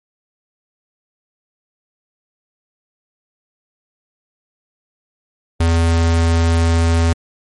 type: tone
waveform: square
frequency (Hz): 83.2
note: E2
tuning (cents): +17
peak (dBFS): -12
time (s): 5.6-7.13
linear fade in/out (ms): 5
effects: MP3 48 kbps